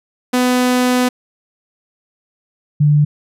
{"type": "tone pair in turn", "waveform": ["sawtooth", "sine"], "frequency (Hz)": [250, 147.97], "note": ["B3", "D3"], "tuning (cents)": [21, 13], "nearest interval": "major sixth", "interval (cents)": 908, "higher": "first", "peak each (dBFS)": -8, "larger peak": "neither", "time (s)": [[0.33, 1.09], [2.8, 3.05]], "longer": "first", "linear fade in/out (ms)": 10, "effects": ["resampled to 32000 Hz"]}